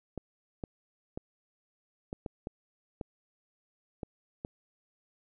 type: clicks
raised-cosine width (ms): 2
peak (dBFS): -23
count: 9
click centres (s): 0.177 / 0.638 / 1.175 / 2.129 / 2.262 / 2.471 / 3.012 / 4.032 / 4.449
effects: none